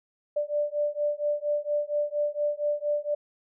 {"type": "beating tone pair", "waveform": "sine", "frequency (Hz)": [587.3, 591.6], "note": ["D5", "D5"], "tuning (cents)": [0, 13], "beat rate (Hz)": 4.3, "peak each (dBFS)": -28, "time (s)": [0.36, 3.15], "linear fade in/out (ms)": 10, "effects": []}